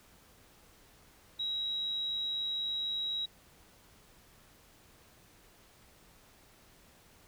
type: tone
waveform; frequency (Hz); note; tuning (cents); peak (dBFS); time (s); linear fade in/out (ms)
sine; 3851; B7; -44; -32; 1.39-3.26; 10
effects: pink hiss -61 dBFS RMS until 7.27 s